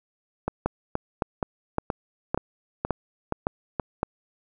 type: two click trains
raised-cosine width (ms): 1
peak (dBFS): -9 / -11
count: 7 / 8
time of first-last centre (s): 0.66-4.031 / 0.48-3.798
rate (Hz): 1.78 / 2.11
effects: none